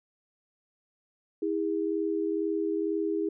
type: tone pair together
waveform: sine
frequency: 324 / 406.1 Hz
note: E4 / G#4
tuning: -30 / -39 cents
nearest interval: major third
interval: 391 cents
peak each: -29 / -29 dBFS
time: 1.42-3.29 s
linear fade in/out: 5 ms
effects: none